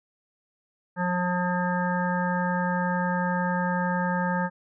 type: harmonic tone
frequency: 178.9 Hz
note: F3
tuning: 42 cents sharp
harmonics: 1 / 3 / 5 / 7 / 9 / 10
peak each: -26 / -32 / -29 / -35 / -32 / -40 dBFS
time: 0.96-4.5 s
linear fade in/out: 50 ms
effects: none